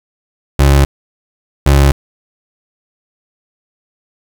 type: tone pair in turn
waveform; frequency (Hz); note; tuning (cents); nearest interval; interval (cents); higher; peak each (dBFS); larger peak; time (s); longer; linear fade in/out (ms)
30% pulse; 69.7 / 69.7; C#2 / C#2; +10 / +10; unison; 0; neither; -3; neither; 0.59-0.85 / 1.66-1.92; neither; 5
effects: 7-bit